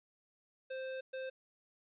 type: tone bursts at uneven times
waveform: square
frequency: 523.3 Hz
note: C5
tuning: in tune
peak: -40 dBFS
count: 2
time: 0.7-1.01 / 1.13-1.3 s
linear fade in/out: 10 ms
effects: resampled to 8000 Hz + 12-bit